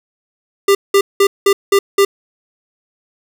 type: tone bursts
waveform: square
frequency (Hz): 397.6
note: G4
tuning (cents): +25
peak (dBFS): -8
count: 6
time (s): 0.68-2.05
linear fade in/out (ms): 5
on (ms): 70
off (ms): 190
effects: none